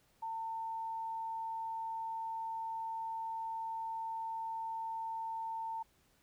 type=tone; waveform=sine; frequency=900 Hz; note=A5; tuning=39 cents sharp; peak=-37 dBFS; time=0.22-5.83 s; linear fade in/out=10 ms; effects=pink hiss -71 dBFS RMS until 6.22 s